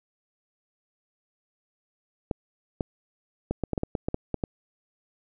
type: clicks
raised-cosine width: 2 ms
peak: -13 dBFS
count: 12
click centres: 2.312 / 2.808 / 3.51 / 3.637 / 3.733 / 3.778 / 3.834 / 3.952 / 4.085 / 4.144 / 4.343 / 4.438 s
effects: none